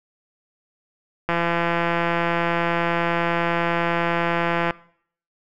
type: click train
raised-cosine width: 0.5 ms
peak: -7 dBFS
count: 582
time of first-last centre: 1.29-4.708 s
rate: 170 Hz
effects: noise-tail reverb RT60 0.6 s tail -21 dB re dry